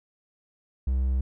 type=tone; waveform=triangle; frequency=64.8 Hz; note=C2; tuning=16 cents flat; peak=-20 dBFS; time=0.87-1.21 s; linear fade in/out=5 ms; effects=none